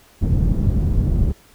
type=low-pass noise; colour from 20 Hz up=pink; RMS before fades=-17 dBFS; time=0.21-1.33 s; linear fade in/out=20 ms; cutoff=180 Hz; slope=12 dB/octave; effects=pink hiss -51 dBFS RMS until 1.54 s